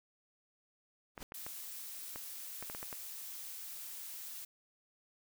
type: noise with exponential growth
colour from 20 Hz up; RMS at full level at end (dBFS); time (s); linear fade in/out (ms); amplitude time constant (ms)
pink; -41; 1.15-1.23; 1; 16
type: clicks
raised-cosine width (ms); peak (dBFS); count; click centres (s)
0.5; -29; 9; 1.178 / 1.321 / 1.465 / 2.159 / 2.626 / 2.699 / 2.749 / 2.829 / 2.928
type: noise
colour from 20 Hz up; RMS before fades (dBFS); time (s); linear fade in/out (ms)
blue; -46; 1.34-4.45; 5
effects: none